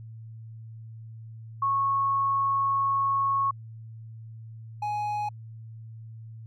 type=tone pair in turn; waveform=sine / triangle; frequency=1100 / 835.2 Hz; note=C#6 / G#5; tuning=-14 / +10 cents; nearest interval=perfect fourth; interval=476 cents; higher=first; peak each=-22 / -25 dBFS; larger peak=first; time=1.62-3.51 / 4.82-5.29 s; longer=first; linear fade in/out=5 ms; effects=added 112 Hz sine -40 dBFS peak until 6.46 s